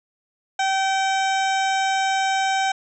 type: harmonic tone with a mistuned harmonic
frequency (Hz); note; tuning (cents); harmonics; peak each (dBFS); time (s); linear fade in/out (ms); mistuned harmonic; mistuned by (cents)
772; G5; -27; 1 / 2 / 3 / 4 / 5 / 7 / 8 / 9 / 10; -20 / -26 / -30 / -32 / -34 / -37 / -38 / -39 / -40; 0.59-2.72; 5; 5; -37
effects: none